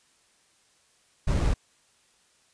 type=noise with sample-and-hold; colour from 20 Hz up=brown; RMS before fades=-23 dBFS; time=1.27-1.54 s; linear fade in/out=10 ms; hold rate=6300 Hz; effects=white hiss -64 dBFS RMS until 2.53 s + resampled to 22050 Hz